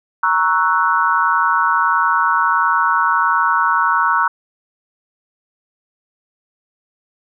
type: chord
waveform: sine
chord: F# dominant seventh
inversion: first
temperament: equal with one note detuned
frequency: 937.2 / 1108.7 / 1318.5 / 1480 Hz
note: A#5 / C#6 / E6 / F#6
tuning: +9 / 0 / 0 / 0 cents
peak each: -18 dBFS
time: 0.23-4.28 s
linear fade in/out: 5 ms
effects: none